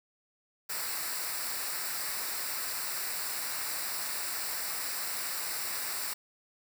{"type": "noise with comb filter", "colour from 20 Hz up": "white", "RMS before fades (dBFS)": -35, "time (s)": [0.69, 6.14], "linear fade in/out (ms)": 10, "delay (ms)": 0.31, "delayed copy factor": -0.7, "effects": []}